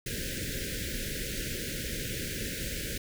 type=band-stop noise; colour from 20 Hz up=pink; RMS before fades=-35 dBFS; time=0.06-2.98 s; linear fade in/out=5 ms; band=570 to 1500 Hz; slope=96 dB/octave; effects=none